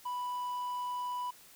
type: tone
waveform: triangle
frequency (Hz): 987.8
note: B5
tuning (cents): 0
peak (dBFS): -32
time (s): 0.05-1.31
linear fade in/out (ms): 10
effects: white hiss -57 dBFS RMS until 1.55 s